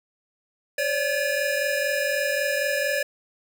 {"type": "tone cluster", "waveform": "square", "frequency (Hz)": [536, 580, 1715, 2427], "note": ["C5", "D5", "A6", "D#7"], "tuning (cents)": [42, -22, -45, -44], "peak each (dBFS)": [-30, -27, -28, -33], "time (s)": [0.78, 3.03], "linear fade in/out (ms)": 5, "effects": []}